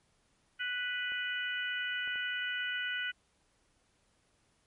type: harmonic tone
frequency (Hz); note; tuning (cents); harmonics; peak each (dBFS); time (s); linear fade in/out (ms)
493.9; B4; 0; 3 / 4 / 5 / 6; -35 / -40 / -43 / -39; 0.59-3.12; 20
type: clicks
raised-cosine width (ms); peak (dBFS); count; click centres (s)
1; -40; 3; 1.12 / 2.076 / 2.158
effects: pink hiss -72 dBFS RMS until 4.66 s + MP3 48 kbps